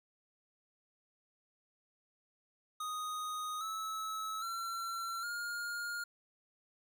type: tone with pitch steps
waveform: square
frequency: 1244.5 / 1299.6 / 1357.1 / 1417.2 Hz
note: D#6 / E6 / E6 / F6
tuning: 0 / -25 / +50 / +25 cents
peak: -38 dBFS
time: 2.8-6.04 s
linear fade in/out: 5 ms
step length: 810 ms
effects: none